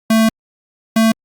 square tone pair in turn, 222.5 / 223.5 Hz, A3 / A3, +20 / +27 cents, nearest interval unison, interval 7 cents, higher second, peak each -10 dBFS, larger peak neither, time 0.1-0.29 / 0.96-1.12 s, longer first, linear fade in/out 5 ms, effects Opus 48 kbps

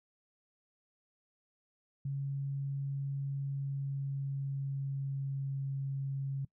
sine tone with pitch glide, 138.59 to 136.84 Hz, C#3 to C#3, 0 to -22 cents, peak -33 dBFS, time 2.05-6.45 s, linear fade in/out 5 ms, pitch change -22 cents, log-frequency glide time 3.34-5.64 s, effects noise-tail reverb RT60 0.1 s tail -22 dB re dry

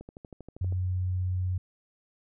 click train, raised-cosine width 2 ms, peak -30 dBFS, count 10, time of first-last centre 0.01-0.724 s, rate 12.6 Hz
sine tone, 91.6 Hz, F#2, 17 cents flat, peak -26 dBFS, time 0.61-1.58 s, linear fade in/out 5 ms
effects none

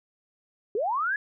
sine linear sweep, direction up, 377.7 to 1716 Hz, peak -24 dBFS, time 0.75-1.16 s, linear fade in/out 2 ms, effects none

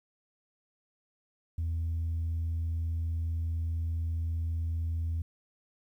sine tone, 82.41 Hz, E2, in tune, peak -27 dBFS, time 1.58-5.22 s, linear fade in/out 5 ms, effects tanh soft clip ceiling -27 dBFS + 11-bit

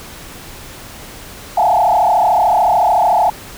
sine tone with frequency modulation, 784 Hz, G5, in tune, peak -9 dBFS, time 1.57-3.3 s, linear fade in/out 5 ms, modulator 33.6 Hz, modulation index 3.2, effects pink hiss -34 dBFS RMS until 3.57 s

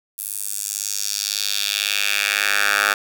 10% pulse tone with high-pass filter sweep, 101.9 Hz, G#2, 32 cents flat, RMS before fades -22 dBFS, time 0.18-2.94 s, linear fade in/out 5 ms, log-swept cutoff 11000 to 1300 Hz, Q 1.9, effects none

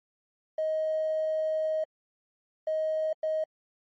triangle tone bursts at uneven times, 628 Hz, D#5, 16 cents sharp, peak -22 dBFS, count 3, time 0.58-1.84 / 2.67-3.13 / 3.23-3.44 s, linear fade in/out 5 ms, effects tanh soft clip ceiling -23 dBFS + MP3 32 kbps

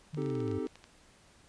sine linear sweep, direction down, 155.56 to 96 Hz, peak -35 dBFS, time 0.13-0.59 s, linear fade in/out 10 ms
clicks, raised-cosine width 0.2 ms, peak -33 dBFS, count 11, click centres 0.146 / 0.22 / 0.261 / 0.301 / 0.353 / 0.404 / 0.479 / 0.514 / 0.67 / 0.756 / 0.841 s
triangle chord, A half-diminished seventh, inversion first, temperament equal with one note detuned, 260.4 / 311.1 / 392 / 440 Hz, C4 / Eb4 / G4 / A4, -8 / 0 / 0 / 0 cents, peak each -36 dBFS, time 0.17-0.67 s, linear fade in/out 5 ms
effects pink hiss -61 dBFS RMS until 1.48 s + resampled to 22050 Hz

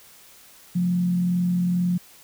sine tone with frequency modulation, 177.9 Hz, F3, 32 cents sharp, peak -19 dBFS, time 0.75-1.98 s, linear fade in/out 10 ms, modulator 42.2 Hz, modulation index 0.26, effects white hiss -50 dBFS RMS until 2.23 s

